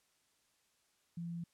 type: tone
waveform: sine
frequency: 170 Hz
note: F3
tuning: 46 cents flat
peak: -39 dBFS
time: 1.17-1.44 s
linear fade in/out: 5 ms
effects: white hiss -75 dBFS RMS until 1.53 s + low-pass 10000 Hz 12 dB/octave